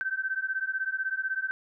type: beating tone pair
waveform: sine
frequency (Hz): 1537 / 1553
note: G6 / G6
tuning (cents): -35 / -17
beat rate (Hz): 16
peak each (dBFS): -31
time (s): 0.01-1.51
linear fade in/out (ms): 0
effects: none